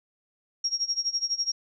sine tone with tremolo, 5590 Hz, F8, 1 cent sharp, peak -22 dBFS, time 0.64-1.52 s, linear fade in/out 5 ms, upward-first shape sine, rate 12 Hz, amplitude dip 90%, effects none

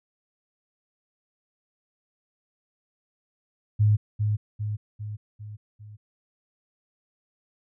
sine tone with echo, 105.5 Hz, G#2, 28 cents sharp, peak -16 dBFS, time 3.79-3.97 s, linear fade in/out 20 ms, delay 400 ms, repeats 5, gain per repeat -5 dB, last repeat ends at 5.97 s, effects none

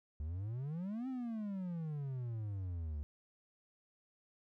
triangle exponential two-way sweep, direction up then down, 71.5 to 266.5 to 71.5 Hz, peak -36 dBFS, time 0.2-3.03 s, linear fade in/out 0 ms, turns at 1.08 s, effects none

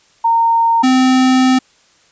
sine / square tone pair in turn, 920 / 258.2 Hz, A#5 / C4, -23 / -23 cents, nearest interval octave + minor seventh, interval 2200 cents, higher first, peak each -9 dBFS, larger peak neither, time 0.24-0.83 / 0.83-1.59 s, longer second, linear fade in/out 10 ms, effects white hiss -52 dBFS RMS until 2.11 s + resampled to 16000 Hz

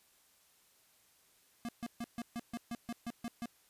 square tone bursts, 235.5 Hz, A#3, 18 cents sharp, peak -38 dBFS, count 11, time 1.65-3.457 s, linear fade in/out 0 ms, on 37 ms, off 140 ms, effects white hiss -68 dBFS RMS until 3.69 s + resampled to 32000 Hz

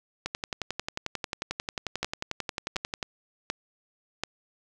two click trains, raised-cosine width 0.2 ms, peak -13 / -11 dBFS, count 32 / 4, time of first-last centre 0.26-3.028 / 2.03-4.236 s, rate 11.2 / 1.36 Hz, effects none

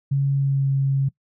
sine tone with pitch glide, 138.59 to 136.6 Hz, C#3 to C#3, 0 to -25 cents, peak -17 dBFS, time 0.11-1.09 s, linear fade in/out 10 ms, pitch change -25 cents, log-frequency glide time 0.33-0.7 s, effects noise-tail reverb RT60 0.1 s tail -21 dB re dry

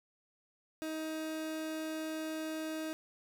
30% pulse tone, 315.2 Hz, D#4, 23 cents sharp, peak -34 dBFS, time 0.82-2.93 s, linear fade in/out 0 ms, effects none

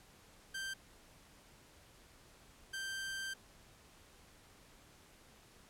sawtooth tone bursts at uneven times, 1568 Hz, G6, in tune, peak -36 dBFS, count 2, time 0.54-0.74 / 2.73-3.34 s, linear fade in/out 10 ms, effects pink hiss -62 dBFS RMS until 5.69 s + low-pass 12000 Hz 12 dB/octave

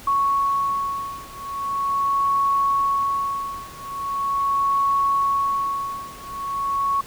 sine beating tone pair, 1108.7 / 1109.11 Hz, C#6 / C#6, 0 / +1 cents, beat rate 0.41 Hz, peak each -22 / -23 dBFS, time 0.07-7.01 s, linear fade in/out 5 ms, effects pink hiss -42 dBFS RMS until 7.06 s

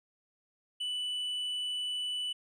sine tone with tanh clipping, 2976 Hz, F#7, 9 cents sharp, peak -33 dBFS, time 0.8-2.33 s, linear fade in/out 10 ms, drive 4 dB, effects none

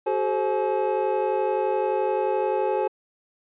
triangle tone cluster, 378.7 / 430.3 / 527 / 851 Hz, F#4 / A4 / C5 / G#5, +40 / -39 / +12 / +42 cents, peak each -25 dBFS, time 0.06-2.88 s, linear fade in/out 10 ms, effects resampled to 8000 Hz

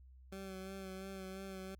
20% pulse tone with vibrato, 191.2 Hz, G3, 43 cents flat, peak -40 dBFS, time 0.32-1.75 s, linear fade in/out 5 ms, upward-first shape sine, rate 2.9 Hz, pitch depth 27 cents each way, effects added 64 Hz sine -56 dBFS peak until 1.79 s

